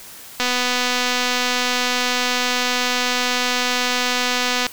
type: click train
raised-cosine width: 0.2 ms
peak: -3 dBFS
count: 1059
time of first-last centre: 0.4-4.666 s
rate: 248 Hz
effects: white hiss -39 dBFS RMS until 4.72 s